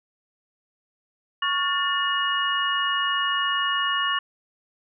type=tone cluster; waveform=sine; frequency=1114 / 1417 / 1780 / 2885 Hz; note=C#6 / F6 / A6 / F#7; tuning=+8 / +25 / +20 / -44 cents; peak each=-25 / -32 / -27 / -26 dBFS; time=1.42-4.19 s; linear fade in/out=5 ms; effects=none